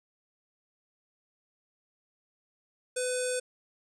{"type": "tone with low-pass filter", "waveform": "square", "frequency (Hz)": 502, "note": "B4", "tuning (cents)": 28, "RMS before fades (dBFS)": -31, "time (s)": [2.96, 3.4], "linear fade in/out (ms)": 10, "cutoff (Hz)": 8500, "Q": 7.3, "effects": []}